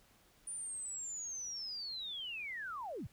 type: linear sweep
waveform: sine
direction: down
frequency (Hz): 9440 to 67.5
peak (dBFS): -40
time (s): 0.47-3.07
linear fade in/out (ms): 5
effects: pink hiss -67 dBFS RMS until 3.12 s